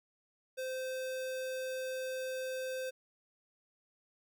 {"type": "tone", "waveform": "square", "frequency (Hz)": 518, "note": "C5", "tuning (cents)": -17, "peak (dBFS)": -37, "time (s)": [0.57, 2.91], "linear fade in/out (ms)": 20, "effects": []}